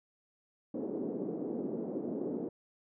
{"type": "band-pass noise", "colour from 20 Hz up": "white", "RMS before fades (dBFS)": -37, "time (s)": [0.74, 2.49], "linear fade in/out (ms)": 5, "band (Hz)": [210, 410], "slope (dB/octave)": 24, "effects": []}